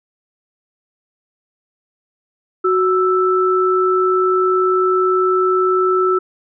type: tone pair together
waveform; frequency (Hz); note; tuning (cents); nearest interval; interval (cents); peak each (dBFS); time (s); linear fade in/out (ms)
sine; 370.7 / 1321; F#4 / E6; +3 / +3; octave + minor seventh; 2200; -14 / -16; 2.64-6.19; 10
effects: none